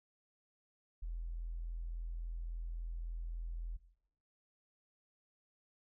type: tone with tanh clipping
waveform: triangle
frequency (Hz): 41.8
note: E1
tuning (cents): +25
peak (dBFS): -38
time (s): 1.02-3.77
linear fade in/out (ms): 10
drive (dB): 3
effects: noise-tail reverb RT60 0.8 s tail -17 dB re dry